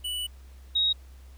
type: tone pair in turn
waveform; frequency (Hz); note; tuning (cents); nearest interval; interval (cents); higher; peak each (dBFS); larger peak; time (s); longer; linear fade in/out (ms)
square / sine; 2960 / 3783; F#7 / A#7; 0 / +25; major third; 425; second; -30 / -21; second; 0.04-0.27 / 0.75-0.93; first; 10
effects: added 65 Hz sine -45 dBFS peak until 1.37 s + pink hiss -60 dBFS RMS until 1.37 s